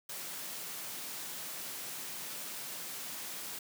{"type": "high-pass noise", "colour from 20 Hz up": "white", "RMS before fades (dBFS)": -42, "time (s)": [0.09, 3.59], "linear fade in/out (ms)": 5, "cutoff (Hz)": 120, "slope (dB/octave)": 96, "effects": []}